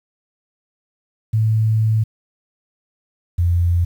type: tone pair in turn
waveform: sine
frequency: 110 / 86.64 Hz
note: A2 / F2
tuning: 0 / -13 cents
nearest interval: major third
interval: 413 cents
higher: first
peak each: -13 / -13 dBFS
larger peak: neither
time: 1.33-2.04 / 3.38-3.85 s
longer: first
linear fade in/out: 10 ms
effects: 8-bit